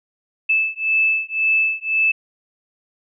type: beating tone pair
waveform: sine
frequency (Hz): 2623 / 2624.9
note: E7 / E7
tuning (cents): -9 / -8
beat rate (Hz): 1.9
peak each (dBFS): -19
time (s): 0.49-2.12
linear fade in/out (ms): 10
effects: none